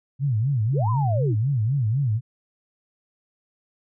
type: tone with vibrato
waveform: sine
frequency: 123.47 Hz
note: B2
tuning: in tune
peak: -19 dBFS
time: 0.19-2.21 s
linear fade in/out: 50 ms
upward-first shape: sine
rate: 4 Hz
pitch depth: 270 cents each way
type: linear two-way sweep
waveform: sine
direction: up then down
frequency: 248.4 to 1046.5 to 248.4 Hz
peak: -26 dBFS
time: 0.72-1.36 s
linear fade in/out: 50 ms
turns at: 0.9 s
effects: none